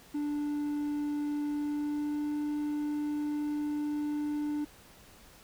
triangle tone with pitch glide, 293.7 to 296.3 Hz, D4 to D4, 0 to +15 cents, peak -28 dBFS, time 0.14-4.65 s, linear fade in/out 10 ms, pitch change +15 cents, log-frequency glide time 1.52-2.31 s, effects pink hiss -56 dBFS RMS until 5.43 s

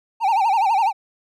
triangle tone with vibrato, 841 Hz, G#5, 22 cents sharp, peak -13 dBFS, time 0.2-0.93 s, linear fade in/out 50 ms, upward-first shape sine, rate 12 Hz, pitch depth 180 cents each way, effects none

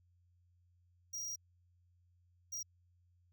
square tone bursts at uneven times, 5710 Hz, F8, 37 cents sharp, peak -40 dBFS, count 2, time 1.13-1.36 / 2.52-2.63 s, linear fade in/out 10 ms, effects added 88 Hz sine -68 dBFS peak until 3.32 s

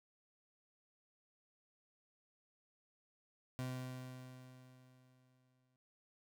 30% pulse tone with exponential decay, 127.9 Hz, C3, 39 cents flat, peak -36 dBFS, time 3.59-5.76 s, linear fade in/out 0 ms, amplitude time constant 470 ms, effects none

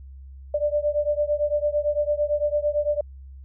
sine beating tone pair, 587.3 / 596.2 Hz, D5 / D5, 0 / +26 cents, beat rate 8.9 Hz, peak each -23 / -24 dBFS, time 0.54-3.01 s, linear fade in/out 5 ms, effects added 67 Hz sine -39 dBFS peak until 3.44 s

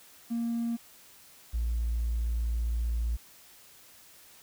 triangle tone pair in turn, 233.1 / 57.62 Hz, A#3 / A#1, 0 / -19 cents, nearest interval 2 octaves, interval 2419 cents, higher first, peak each -25 / -23 dBFS, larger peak second, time 0.3-0.77 / 1.53-3.17 s, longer second, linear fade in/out 20 ms, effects tanh soft clip ceiling -24 dBFS + white hiss -55 dBFS RMS until 4.42 s

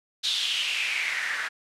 white noise with band-pass filter sweep, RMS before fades -28 dBFS, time 0.23-1.49 s, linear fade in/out 20 ms, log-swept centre 3800 to 1600 Hz, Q 5, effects low-pass 10000 Hz 12 dB/octave

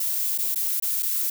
violet noise with dropouts, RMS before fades -25 dBFS, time 0-1.3 s, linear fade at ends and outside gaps 5 ms, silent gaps 0.378-0.385 / 0.547-0.557 / 0.8-0.823 / 1.025-1.029 s, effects none

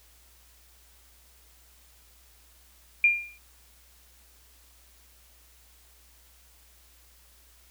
sine tone with exponential decay, 2400 Hz, D7, 37 cents sharp, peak -14 dBFS, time 3.04-3.38 s, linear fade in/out 2 ms, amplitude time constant 72 ms, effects added 60 Hz sine -59 dBFS peak until 7.7 s + white hiss -59 dBFS RMS until 7.7 s

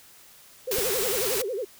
sine tone with vibrato, 447.3 Hz, A4, 28 cents sharp, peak -27 dBFS, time 0.67-1.65 s, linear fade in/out 10 ms, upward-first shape sine, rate 11 Hz, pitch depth 280 cents each way
white noise, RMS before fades -28 dBFS, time 0.71-1.42 s, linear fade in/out 5 ms
click, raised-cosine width 3 ms, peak -22 dBFS, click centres 0.785 s
effects white hiss -52 dBFS RMS until 1.79 s

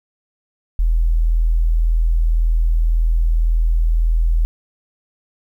sine tone, 40.93 Hz, E1, 12 cents flat, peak -12 dBFS, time 0.79-4.45 s, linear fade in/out 0 ms, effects 9-bit

